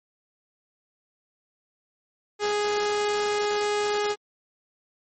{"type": "tone", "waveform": "sawtooth", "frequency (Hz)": 415.3, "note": "G#4", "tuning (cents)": 0, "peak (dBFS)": -19, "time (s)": [2.39, 4.16], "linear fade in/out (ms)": 50, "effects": ["MP3 32 kbps"]}